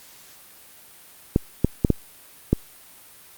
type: clicks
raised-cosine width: 3 ms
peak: -3 dBFS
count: 5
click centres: 1.361 / 1.646 / 1.848 / 1.903 / 2.53 s
effects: white hiss -48 dBFS RMS until 3.37 s + Opus 48 kbps